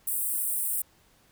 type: high-pass noise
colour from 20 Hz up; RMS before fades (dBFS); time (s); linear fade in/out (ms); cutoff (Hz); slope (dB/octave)
pink; -29; 0.07-0.82; 5; 8300; 96
effects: pink hiss -62 dBFS RMS until 1.31 s